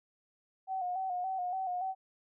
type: tone with vibrato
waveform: sine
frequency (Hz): 740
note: F#5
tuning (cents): 0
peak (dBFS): -32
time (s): 0.67-1.95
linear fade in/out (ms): 50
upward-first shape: square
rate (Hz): 3.5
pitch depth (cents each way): 49
effects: none